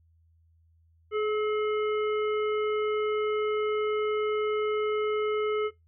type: harmonic tone with a mistuned harmonic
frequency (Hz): 425.2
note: G#4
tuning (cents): +41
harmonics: 1 / 3 / 5 / 7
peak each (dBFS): -25 / -34 / -39 / -45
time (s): 1.11-5.71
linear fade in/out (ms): 50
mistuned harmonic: 3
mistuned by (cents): +22
effects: noise-tail reverb RT60 0.2 s tail -22 dB re dry + added 82 Hz sine -60 dBFS peak until 5.87 s